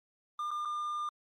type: tone with dropouts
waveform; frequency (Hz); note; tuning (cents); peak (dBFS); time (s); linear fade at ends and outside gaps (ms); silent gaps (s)
triangle; 1203; D6; +41; -31; 0.39-1.09; 2; 0.507-0.513 / 0.651-0.655
effects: Opus 32 kbps